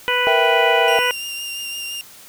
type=harmonic tone; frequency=493.9 Hz; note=B4; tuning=in tune; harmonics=1 / 2 / 3 / 4 / 5 / 6; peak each=-23 / -23 / -23 / -23 / -23 / -23 dBFS; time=0.08-1.11 s; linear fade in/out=0 ms
type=chord; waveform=triangle; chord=E diminished; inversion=second; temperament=equal; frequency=466.2 / 659.3 / 784 Hz; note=Bb4 / E5 / G5; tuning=0 / 0 / 0 cents; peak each=-18 dBFS; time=0.27-0.99 s; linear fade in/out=0 ms
type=tone with vibrato; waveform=sawtooth; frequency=2794 Hz; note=F7; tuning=in tune; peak=-23 dBFS; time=0.88-2.01 s; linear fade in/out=0 ms; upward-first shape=triangle; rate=5.9 Hz; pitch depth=20 cents each way
effects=white hiss -43 dBFS RMS until 2.28 s